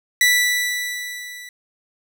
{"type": "tone with level ramp", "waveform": "sawtooth", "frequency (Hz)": 1969, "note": "B6", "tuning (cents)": -6, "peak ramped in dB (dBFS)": [-8, -32], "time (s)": [0.21, 1.49], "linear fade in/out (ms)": 2, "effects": []}